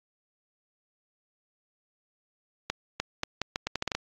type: accelerating click train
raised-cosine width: 0.2 ms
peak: -11 dBFS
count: 11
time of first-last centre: 2.7-3.95 s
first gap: 300 ms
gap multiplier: 0.78
effects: low-pass 7000 Hz 12 dB/octave + AAC 32 kbps